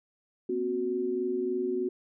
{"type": "tone cluster", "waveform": "sine", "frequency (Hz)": [240.5, 263.8, 368.1], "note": ["B3", "C4", "F#4"], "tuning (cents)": [-46, 14, -9], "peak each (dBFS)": [-37, -35, -28], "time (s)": [0.49, 1.89], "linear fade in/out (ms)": 5, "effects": []}